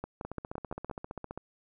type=two click trains; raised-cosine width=1 ms; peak=-24 / -22 dBFS; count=18 / 6; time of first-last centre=0.25-1.376 / 0.04-0.898 s; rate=15.1 / 5.83 Hz; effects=none